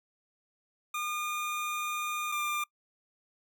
25% pulse tone pair in turn, 1214 / 1195.2 Hz, D#6 / D6, -43 / +30 cents, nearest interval unison, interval 27 cents, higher first, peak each -28 / -26 dBFS, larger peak second, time 0.94-2.32 / 2.32-2.64 s, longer first, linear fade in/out 5 ms, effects noise-tail reverb RT60 0.1 s tail -25 dB re dry

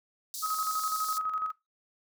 pink high-pass noise, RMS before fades -38 dBFS, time 0.34-1.18 s, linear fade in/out 0 ms, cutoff 4200 Hz, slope 48 dB/octave
sine tone with tremolo, 1269 Hz, D#6, 34 cents sharp, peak -27 dBFS, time 0.42-1.52 s, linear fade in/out 20 ms, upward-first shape square, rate 12 Hz, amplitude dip 45%
effects noise-tail reverb RT60 0.2 s tail -19 dB re dry

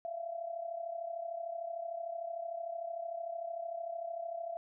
sine tone with amplitude modulation, 675 Hz, E5, 41 cents sharp, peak -34 dBFS, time 0.05-4.57 s, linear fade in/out 0 ms, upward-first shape sine, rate 33.3 Hz, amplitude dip 70%, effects none

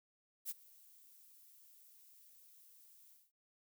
violet noise with ADSR envelope, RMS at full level -39 dBFS, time 0.45-3.32 s, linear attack 49 ms, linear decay 29 ms, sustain -24 dB, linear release 210 ms, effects none

